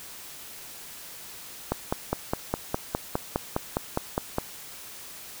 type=click train; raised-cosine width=1 ms; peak=-10 dBFS; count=14; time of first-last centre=1.72-4.384 s; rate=4.88 Hz; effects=white hiss -43 dBFS RMS until 5.4 s